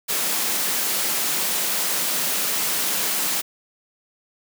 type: high-pass noise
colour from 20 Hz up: white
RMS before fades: -23 dBFS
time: 0.08-3.42 s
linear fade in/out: 20 ms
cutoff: 150 Hz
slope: 96 dB/octave
effects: none